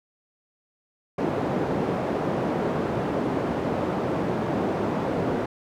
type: band-pass noise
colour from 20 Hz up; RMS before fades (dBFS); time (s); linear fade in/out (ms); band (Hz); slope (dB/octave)
white; -26; 1.18-5.46; 5; 130 to 520; 12
effects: none